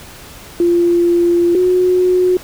sine tone pair in turn, 345.7 / 364.4 Hz, F4 / F#4, -18 / -26 cents, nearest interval minor second, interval 92 cents, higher second, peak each -9 dBFS, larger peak neither, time 0.6-1.55 / 1.55-2.37 s, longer first, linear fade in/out 2 ms, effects pink hiss -36 dBFS RMS until 2.43 s

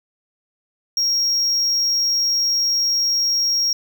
triangle tone, 5590 Hz, F8, 1 cent sharp, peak -15 dBFS, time 0.97-3.73 s, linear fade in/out 2 ms, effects none

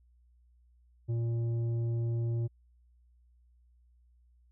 triangle tone with tanh clipping, 116.54 Hz, A#2, in tune, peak -30 dBFS, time 1.08-2.48 s, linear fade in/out 20 ms, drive 12 dB, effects added 60 Hz sine -61 dBFS peak until 4.51 s

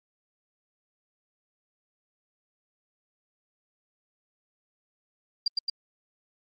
sine tone with echo, 4761 Hz, D8, 23 cents sharp, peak -21 dBFS, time 5.46-5.48 s, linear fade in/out 5 ms, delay 110 ms, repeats 2, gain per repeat -2 dB, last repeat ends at 5.7 s, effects Opus 32 kbps

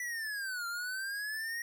square linear two-way sweep, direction down then up, 1980 to 1377 to 1887 Hz, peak -36 dBFS, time 0-1.62 s, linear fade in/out 2 ms, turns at 0.67 s, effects none

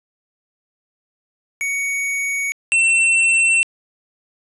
square tone pair in turn, 2236 / 2697 Hz, C#7 / E7, +14 / +39 cents, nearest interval minor third, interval 325 cents, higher second, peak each -20 / -13 dBFS, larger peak second, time 1.61-2.52 / 2.72-3.63 s, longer neither, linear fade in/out 0 ms, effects resampled to 24000 Hz + 9-bit

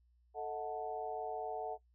harmonic tone with a mistuned harmonic, 146.83 Hz, D3, in tune, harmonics 3 / 4 / 5 / 6, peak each -42 / -46 / -40 / -48 dBFS, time 0.34-1.78 s, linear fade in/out 50 ms, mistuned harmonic 4, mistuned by +120 cents, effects noise-tail reverb RT60 0.1 s tail -17 dB re dry + added 60 Hz sine -67 dBFS peak until 1.94 s

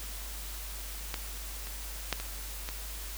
clicks, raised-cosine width 0.2 ms, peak -15 / -25 / -11 / -20 / -19 dBFS, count 5, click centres 1.142 / 1.671 / 2.127 / 2.2 / 2.689 s, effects added 50 Hz sine -40 dBFS peak until 3.17 s + white hiss -43 dBFS RMS until 3.17 s

